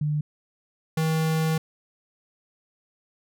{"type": "tone pair in turn", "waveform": ["sine", "square"], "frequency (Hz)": [149.9, 159.38], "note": ["D3", "D#3"], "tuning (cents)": [36, 42], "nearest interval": "minor second", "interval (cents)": 106, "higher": "second", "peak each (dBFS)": -22, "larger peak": "neither", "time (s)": [[0.01, 0.21], [0.97, 1.58]], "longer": "second", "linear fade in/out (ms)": 5, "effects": []}